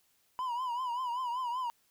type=tone with vibrato; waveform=triangle; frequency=987.8 Hz; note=B5; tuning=in tune; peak=-30 dBFS; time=0.39-1.7 s; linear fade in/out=0 ms; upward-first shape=triangle; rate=5.2 Hz; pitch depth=110 cents each way; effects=white hiss -71 dBFS RMS until 1.9 s